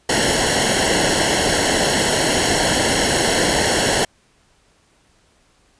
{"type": "noise with comb filter", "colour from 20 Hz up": "pink", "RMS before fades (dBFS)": -17, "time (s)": [0.09, 4.05], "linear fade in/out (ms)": 5, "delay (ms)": 0.82, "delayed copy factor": -0.8, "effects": ["pink hiss -58 dBFS RMS until 5.79 s", "resampled to 22050 Hz"]}